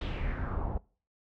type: noise with low-pass filter sweep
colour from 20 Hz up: brown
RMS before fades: -33 dBFS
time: 0.01-0.78 s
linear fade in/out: 5 ms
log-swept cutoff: 3600 to 720 Hz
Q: 3.1
effects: noise-tail reverb RT60 0.4 s tail -23 dB re dry